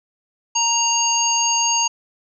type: harmonic tone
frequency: 932.3 Hz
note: A#5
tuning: in tune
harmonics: 1 / 3 / 5 / 7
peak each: -21 / -23 / -25 / -19 dBFS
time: 0.55-1.88 s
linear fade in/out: 10 ms
effects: none